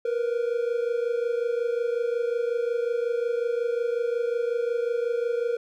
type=tone pair together; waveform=triangle; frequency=468.4 / 493.9 Hz; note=A#4 / B4; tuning=+8 / 0 cents; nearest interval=minor second; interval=92 cents; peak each=-23 / -27 dBFS; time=0.05-5.57 s; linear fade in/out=5 ms; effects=none